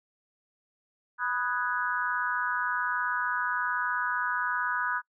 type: chord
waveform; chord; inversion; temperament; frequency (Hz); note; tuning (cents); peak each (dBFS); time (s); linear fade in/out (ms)
sine; G# minor seventh; first; equal; 987.8 / 1244.5 / 1480 / 1661.2; B5 / D#6 / F#6 / G#6; 0 / 0 / 0 / 0; -33 / -33 / -30 / -34; 1.18-5.02; 50
effects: noise-tail reverb RT60 0.1 s tail -25 dB re dry